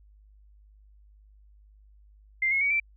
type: tone with pitch steps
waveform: sine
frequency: 2093 / 2172 / 2254 / 2338 Hz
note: C7 / C#7 / C#7 / D7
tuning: 0 / -36 / +28 / -8 cents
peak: -22 dBFS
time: 2.42-2.8 s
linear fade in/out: 5 ms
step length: 95 ms
effects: added 51 Hz sine -53 dBFS peak until 2.96 s